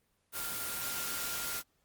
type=tone in noise; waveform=sine; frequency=1396.9 Hz; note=F6; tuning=in tune; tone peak=-44 dBFS; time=0.32-1.63 s; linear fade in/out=50 ms; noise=white; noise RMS=-37 dBFS; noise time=0.32-1.63 s; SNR=-10 dB; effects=pink hiss -75 dBFS RMS until 1.84 s + Opus 24 kbps